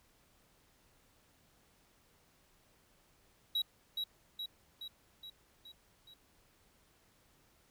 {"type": "tone with echo", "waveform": "triangle", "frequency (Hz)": 3871, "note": "B7", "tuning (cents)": -35, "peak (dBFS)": -29, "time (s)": [3.55, 3.62], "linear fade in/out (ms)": 5, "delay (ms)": 420, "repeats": 6, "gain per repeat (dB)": -4, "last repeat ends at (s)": 6.14, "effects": ["pink hiss -69 dBFS RMS until 7.7 s"]}